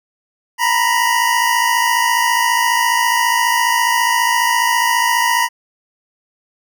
25% pulse tone pair together, 932.3 / 987 Hz, A#5 / B5, 0 / -1 cents, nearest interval minor second, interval 99 cents, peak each -12 dBFS, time 0.58-5.49 s, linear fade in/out 50 ms, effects none

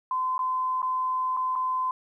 sine tone with dropouts, 1026 Hz, C6, 34 cents flat, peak -24 dBFS, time 0.11-1.91 s, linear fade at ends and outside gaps 2 ms, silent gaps 0.38-0.391 / 0.819-0.828 / 1.367-1.371 / 1.555-1.559 s, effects 11-bit

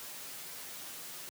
white noise with comb filter, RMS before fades -45 dBFS, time 0-1.29 s, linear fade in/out 0 ms, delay 9.3 ms, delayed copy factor -0.7, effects high-pass 100 Hz 12 dB/octave

